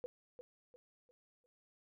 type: tone with echo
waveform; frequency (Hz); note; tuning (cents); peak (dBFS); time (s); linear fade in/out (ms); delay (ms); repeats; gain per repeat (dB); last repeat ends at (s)
sine; 493.9; B4; 0; -39; 0.04-0.06; 0; 350; 4; -9; 1.46
effects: none